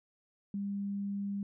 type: tone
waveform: sine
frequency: 200.2 Hz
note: G3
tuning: 37 cents sharp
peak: -33 dBFS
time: 0.54-1.43 s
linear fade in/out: 2 ms
effects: none